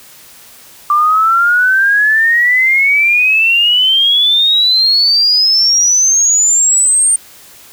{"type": "exponential sweep", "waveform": "sine", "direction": "up", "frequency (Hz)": [1174.7, 8870], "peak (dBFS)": -7, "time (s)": [0.9, 7.16], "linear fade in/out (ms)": 2, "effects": ["white hiss -39 dBFS RMS until 7.72 s"]}